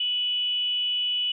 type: tone with frequency modulation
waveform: sine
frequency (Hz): 2960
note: F#7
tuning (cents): 0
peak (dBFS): -23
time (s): 0-1.32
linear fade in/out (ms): 5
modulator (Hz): 434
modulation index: 0.23
effects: none